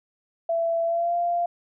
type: tone with pitch glide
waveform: sine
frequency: 668 to 693.6 Hz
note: E5 to F5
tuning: +23 to -12 cents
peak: -21 dBFS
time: 0.49-1.46 s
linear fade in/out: 5 ms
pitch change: +65 cents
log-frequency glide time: 0.84-1.15 s
effects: none